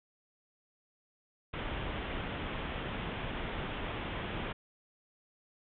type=low-pass noise; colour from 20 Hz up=pink; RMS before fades=-38 dBFS; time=1.53-4.53 s; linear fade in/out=10 ms; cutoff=3500 Hz; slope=96 dB/octave; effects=none